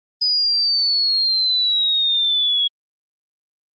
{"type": "exponential sweep", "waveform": "sine", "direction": "down", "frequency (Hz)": [4996, 3322], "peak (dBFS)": -15, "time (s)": [0.21, 2.68], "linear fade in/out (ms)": 10, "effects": ["Opus 24 kbps"]}